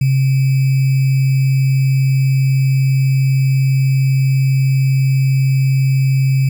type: tone with sample-and-hold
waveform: sine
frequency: 133.8 Hz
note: C3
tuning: 39 cents sharp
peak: -10 dBFS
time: 0.01-6.49 s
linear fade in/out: 5 ms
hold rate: 2450 Hz
effects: none